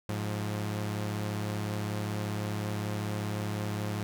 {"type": "tone pair together", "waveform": "sawtooth", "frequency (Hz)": [105.29, 176.9], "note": ["G#2", "F3"], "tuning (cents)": [24, 23], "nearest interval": "major sixth", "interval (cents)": 899, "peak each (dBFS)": [-28, -34], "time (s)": [0.09, 4.03], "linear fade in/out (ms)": 0, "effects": []}